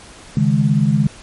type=chord; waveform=sine; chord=C# suspended second; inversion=none; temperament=just; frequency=138.59 / 155.92 / 207.9 Hz; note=C#3 / D#3 / G#3; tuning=0 / +4 / +2 cents; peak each=-16 dBFS; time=0.37-1.07 s; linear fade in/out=2 ms; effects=pink hiss -40 dBFS RMS until 1.22 s + MP3 48 kbps